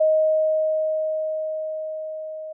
sine tone with level ramp, 626 Hz, D#5, 10 cents sharp, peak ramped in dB -14 to -31 dBFS, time 0-2.53 s, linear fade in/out 10 ms, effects none

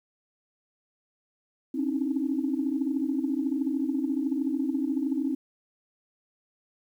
sine tone cluster, 264.8 / 278.7 / 297.3 / 318.6 Hz, C4 / C#4 / D4 / D#4, +21 / +9 / +21 / +41 cents, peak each -28 / -32 / -32 / -31 dBFS, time 1.74-5.35 s, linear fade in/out 10 ms, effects tanh soft clip ceiling -15 dBFS + 10-bit

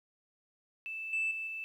sine tone with level steps, 2639 Hz, E7, 1 cent sharp, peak -37 / -28 / -35 / -37 dBFS, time 0.86-1.64 s, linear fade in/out 0 ms, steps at 1.13 / 1.31 / 1.47 s, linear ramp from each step 2 ms, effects tanh soft clip ceiling -26 dBFS + 11-bit

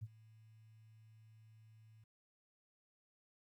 sine tone with ADSR envelope, 110 Hz, A2, in tune, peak -40 dBFS, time 0.01-2.04 s, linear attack 21 ms, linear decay 41 ms, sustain -20 dB, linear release 6 ms, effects 13-bit

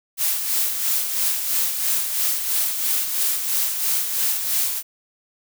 blue noise with tremolo, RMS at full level -20 dBFS, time 0.17-4.83 s, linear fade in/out 50 ms, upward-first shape sine, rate 3 Hz, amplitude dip 50%, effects none

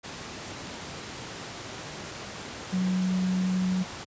sine tone in noise, 185 Hz, F#3, in tune, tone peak -23 dBFS, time 2.72-3.84 s, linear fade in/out 20 ms, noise pink, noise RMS -38 dBFS, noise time 0.03-4.05 s, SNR +12 dB, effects high-pass 100 Hz 12 dB/octave + resampled to 16000 Hz

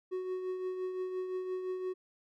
triangle tone with tremolo, 370 Hz, F#4, in tune, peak -30 dBFS, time 0.11-1.94 s, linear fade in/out 20 ms, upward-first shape triangle, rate 5.8 Hz, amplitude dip 50%, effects none

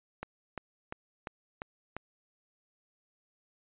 click train, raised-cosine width 0.5 ms, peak -22 dBFS, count 6, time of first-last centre 0.23-1.966 s, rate 2.88 Hz, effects resampled to 8000 Hz

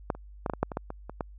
clicks, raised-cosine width 1 ms, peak -12 / -30 / -15 / -14 / -18 / -10 / -21 / -15 / -22 / -24 / -16 dBFS, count 11, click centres 0.102 / 0.15 / 0.462 / 0.498 / 0.536 / 0.63 / 0.718 / 0.771 / 0.904 / 1.096 / 1.208 s, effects added 50 Hz sine -45 dBFS peak until 1.38 s

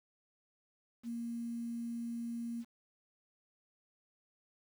sine tone with quantisation, 234 Hz, A#3, 7 cents sharp, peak -37 dBFS, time 1.03-2.65 s, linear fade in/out 50 ms, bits 10, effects none

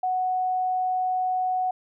sine tone, 740 Hz, F#5, in tune, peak -22 dBFS, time 0.03-1.71 s, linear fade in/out 5 ms, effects none

